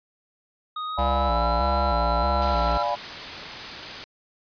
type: tone with pitch glide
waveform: square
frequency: 1244.5 to 1349.3 Hz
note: D#6 to E6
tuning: 0 to +40 cents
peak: -29 dBFS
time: 0.76-2.83 s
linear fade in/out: 5 ms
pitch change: +140 cents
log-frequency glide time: 0.86-1.47 s
type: chord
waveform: sine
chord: D diminished seventh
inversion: none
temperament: equal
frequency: 587.3 / 698.5 / 830.6 / 987.8 Hz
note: D5 / F5 / Ab5 / Cb6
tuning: 0 / 0 / 0 / 0 cents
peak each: -28 dBFS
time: 0.97-2.96 s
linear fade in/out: 20 ms
type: tone with vibrato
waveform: square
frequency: 63 Hz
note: B1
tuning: 35 cents sharp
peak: -25 dBFS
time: 0.98-2.78 s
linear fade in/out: 10 ms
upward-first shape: square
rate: 1.6 Hz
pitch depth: 120 cents each way
type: noise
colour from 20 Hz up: white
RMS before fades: -34 dBFS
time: 2.42-4.04 s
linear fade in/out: 0 ms
effects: resampled to 11025 Hz